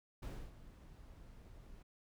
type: noise with ADSR envelope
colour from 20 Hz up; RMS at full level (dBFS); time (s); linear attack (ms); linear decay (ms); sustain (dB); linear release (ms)
brown; -42; 0.22-1.83; 11; 280; -14; 11
effects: none